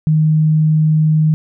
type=tone; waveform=sine; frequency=155.56 Hz; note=D#3; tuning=in tune; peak=-9 dBFS; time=0.07-1.34 s; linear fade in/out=0 ms; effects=none